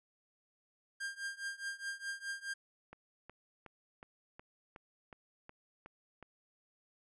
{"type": "tone with tremolo", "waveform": "45% pulse", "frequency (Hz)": 1600, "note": "G6", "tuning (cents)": 35, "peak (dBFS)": -36, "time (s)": [1, 2.54], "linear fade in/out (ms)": 10, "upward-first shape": "triangle", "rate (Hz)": 4.8, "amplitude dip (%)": 95}
{"type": "click train", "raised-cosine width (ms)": 0.5, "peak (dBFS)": -35, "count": 10, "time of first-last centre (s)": [2.93, 6.227], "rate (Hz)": 2.73}
{"effects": ["resampled to 24000 Hz"]}